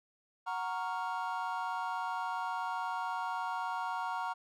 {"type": "chord", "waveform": "triangle", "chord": "Gb major seventh", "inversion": "none", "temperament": "equal", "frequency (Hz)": [740, 932.3, 1108.7, 1396.9], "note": ["Gb5", "Bb5", "Db6", "F6"], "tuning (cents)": [0, 0, 0, 0], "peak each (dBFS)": [-38, -35, -39, -40], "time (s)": [0.46, 4.34], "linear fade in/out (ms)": 20, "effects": []}